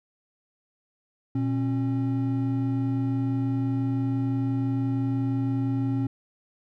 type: tone pair together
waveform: triangle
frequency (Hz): 119.85 / 271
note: A#2 / C#4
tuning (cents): +48 / -39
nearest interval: octave + major second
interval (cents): 1413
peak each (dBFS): -24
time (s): 1.35-6.07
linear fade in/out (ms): 5
effects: none